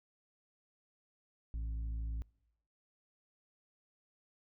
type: harmonic tone with a mistuned harmonic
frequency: 54.7 Hz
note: A1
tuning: 9 cents flat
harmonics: 1 / 2 / 3 / 5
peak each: -36 / -51 / -56 / -60 dBFS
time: 1.54-2.22 s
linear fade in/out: 0 ms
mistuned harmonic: 1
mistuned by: +77 cents
effects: noise-tail reverb RT60 0.9 s tail -25 dB re dry